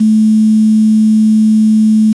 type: tone with quantisation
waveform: sine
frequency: 217.1 Hz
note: A3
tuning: 23 cents flat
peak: -5 dBFS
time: 0-2.13 s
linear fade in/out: 10 ms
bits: 5
effects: resampled to 22050 Hz